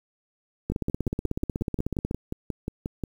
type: two click trains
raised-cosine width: 3 ms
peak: -16 / -14 dBFS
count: 14 / 24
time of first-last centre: 0.72-3.037 / 0.7-2.111 s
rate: 5.61 / 16.3 Hz
effects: 8-bit